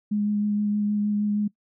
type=tone with vibrato; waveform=sine; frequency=207.7 Hz; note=G#3; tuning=in tune; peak=-21 dBFS; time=0.11-1.48 s; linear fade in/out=10 ms; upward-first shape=sine; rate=6.4 Hz; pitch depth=13 cents each way; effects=noise-tail reverb RT60 0.1 s tail -21 dB re dry